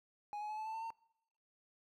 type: tone with pitch steps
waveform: triangle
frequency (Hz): 830.6 / 843.2 / 855.9 / 868.9 / 882 / 895.4 / 908.9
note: G#5 / G#5 / A5 / A5 / A5 / A5 / A#5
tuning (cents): 0 / +26 / -48 / -22 / +4 / +30 / -44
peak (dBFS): -38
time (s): 0.33-0.904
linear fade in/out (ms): 0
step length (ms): 82
effects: noise-tail reverb RT60 0.8 s tail -24 dB re dry